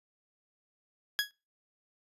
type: tone with exponential decay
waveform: 20% pulse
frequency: 1667 Hz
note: G#6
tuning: 6 cents sharp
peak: -18 dBFS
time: 1.19-1.31 s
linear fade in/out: 0 ms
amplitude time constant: 26 ms
effects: noise-tail reverb RT60 0.3 s tail -24 dB re dry + resampled to 32000 Hz